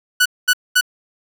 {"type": "tone bursts", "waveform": "sawtooth", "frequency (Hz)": 1481, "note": "F#6", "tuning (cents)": 1, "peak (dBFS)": -7, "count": 3, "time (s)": [0.2, 0.811], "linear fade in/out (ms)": 10, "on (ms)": 57, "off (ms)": 220, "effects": []}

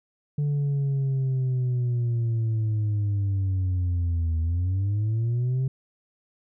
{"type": "linear two-way sweep", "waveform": "sine", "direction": "down then up", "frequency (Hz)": [146.8, 80.3, 133.6], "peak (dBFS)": -19, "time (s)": [0.38, 5.68], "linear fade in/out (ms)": 5, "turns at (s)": 4.4, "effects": ["tanh soft clip ceiling -21 dBFS"]}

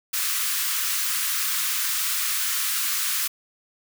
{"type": "high-pass noise", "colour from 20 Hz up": "white", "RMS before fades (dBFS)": -25, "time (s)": [0.13, 3.28], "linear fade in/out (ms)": 10, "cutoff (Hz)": 1100, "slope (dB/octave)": 48, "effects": []}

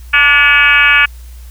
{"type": "tone with frequency modulation", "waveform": "sine", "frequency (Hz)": 2000, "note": "B6", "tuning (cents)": 21, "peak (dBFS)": -5, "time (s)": [0.13, 1.06], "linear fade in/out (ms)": 10, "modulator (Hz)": 278, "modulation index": 2.6, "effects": ["added 60 Hz sine -29 dBFS peak until 1.5 s", "white hiss -45 dBFS RMS until 1.5 s"]}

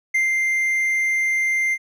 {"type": "tone with ADSR envelope", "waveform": "triangle", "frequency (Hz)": 2093, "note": "C7", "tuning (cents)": 0, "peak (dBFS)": -14, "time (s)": [0.14, 1.78], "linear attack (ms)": 10, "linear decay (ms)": 140, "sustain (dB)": -2, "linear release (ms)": 50, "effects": []}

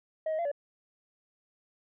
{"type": "tone with pitch steps", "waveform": "sine", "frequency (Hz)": [632, 628, 683, 573], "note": ["D#5", "D#5", "F5", "D5"], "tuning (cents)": [27, 16, -39, -43], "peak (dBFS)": -26, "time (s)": [0.26, 0.516], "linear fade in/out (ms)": 5, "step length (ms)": 64, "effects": ["tanh soft clip ceiling -27 dBFS"]}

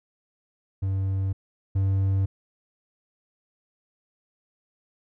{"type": "tone pair in turn", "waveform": "triangle", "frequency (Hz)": [96.3, 96.81], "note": ["G2", "G2"], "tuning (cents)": [-30, -21], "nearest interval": "unison", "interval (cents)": 9, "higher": "second", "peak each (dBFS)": [-21, -18], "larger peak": "second", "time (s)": [[0.82, 1.33], [1.75, 2.26]], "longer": "neither", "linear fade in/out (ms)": 10, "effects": []}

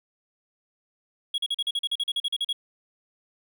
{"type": "tone bursts", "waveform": "triangle", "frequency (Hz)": 3322, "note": "G#7", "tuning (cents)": 0, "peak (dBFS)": -22, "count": 15, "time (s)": [1.34, 2.529], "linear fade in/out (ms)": 5, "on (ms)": 41, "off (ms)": 41, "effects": []}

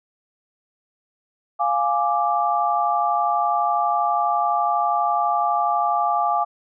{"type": "chord", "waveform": "sine", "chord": "D diminished", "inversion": "first", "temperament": "equal", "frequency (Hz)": [698.5, 830.6, 1174.7], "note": ["F5", "Ab5", "D6"], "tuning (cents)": [0, 0, 0], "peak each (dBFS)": -22, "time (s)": [1.59, 6.45], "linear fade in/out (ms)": 20, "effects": []}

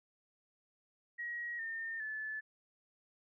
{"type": "tone with pitch steps", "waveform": "sine", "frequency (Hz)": [1900, 1816.3, 1736.3], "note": ["A#6", "A#6", "A6"], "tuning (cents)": [33, -45, -23], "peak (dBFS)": -38, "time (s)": [1.18, 2.41], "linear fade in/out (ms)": 20, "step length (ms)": 410, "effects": []}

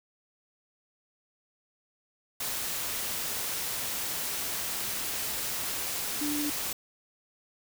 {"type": "tone in noise", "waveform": "sine", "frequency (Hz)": 294.5, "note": "D4", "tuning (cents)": 5, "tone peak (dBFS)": -30, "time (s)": [6.21, 6.5], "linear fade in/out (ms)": 5, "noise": "white", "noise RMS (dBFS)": -33, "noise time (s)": [2.4, 6.73], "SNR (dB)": 0, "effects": []}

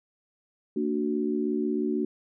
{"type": "chord", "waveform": "sine", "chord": "Bb augmented", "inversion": "none", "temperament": "equal with one note detuned", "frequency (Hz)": [227.6, 293.7, 370], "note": ["Bb3", "D4", "F#4"], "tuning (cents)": [-41, 0, 0], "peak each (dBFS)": -29, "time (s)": [0.76, 2.05], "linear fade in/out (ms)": 5, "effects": []}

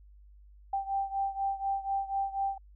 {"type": "beating tone pair", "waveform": "sine", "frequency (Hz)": [784, 788.1], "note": ["G5", "G5"], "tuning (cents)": [0, 9], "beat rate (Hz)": 4.1, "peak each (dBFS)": [-31, -34], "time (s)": [0.73, 2.58], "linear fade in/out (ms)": 5, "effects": ["added 50 Hz sine -52 dBFS peak until 2.75 s"]}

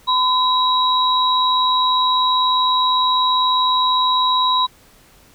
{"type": "tone pair together", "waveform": "sine", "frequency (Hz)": [1014, 3867], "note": ["B5", "B7"], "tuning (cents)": [45, -37], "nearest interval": "octave + major seventh", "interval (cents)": 2318, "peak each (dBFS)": [-15, -18], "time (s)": [0.07, 4.67], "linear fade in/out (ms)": 20, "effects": ["pink hiss -50 dBFS RMS until 5.34 s"]}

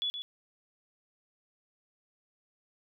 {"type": "tone with echo", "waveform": "sine", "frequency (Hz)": 3416, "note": "G#7", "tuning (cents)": 48, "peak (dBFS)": -29, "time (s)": [0.02, 0.1], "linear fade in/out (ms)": 0, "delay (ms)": 120, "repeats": 1, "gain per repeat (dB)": -7, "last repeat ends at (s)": 0.22, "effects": []}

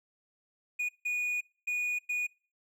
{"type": "tone bursts at uneven times", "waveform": "triangle", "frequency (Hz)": 2459, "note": "D#7", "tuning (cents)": -21, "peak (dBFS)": -27, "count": 4, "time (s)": [[0.79, 0.89], [1.05, 1.41], [1.67, 1.99], [2.09, 2.27]], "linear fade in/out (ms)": 10, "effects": ["noise-tail reverb RT60 0.4 s tail -24 dB re dry"]}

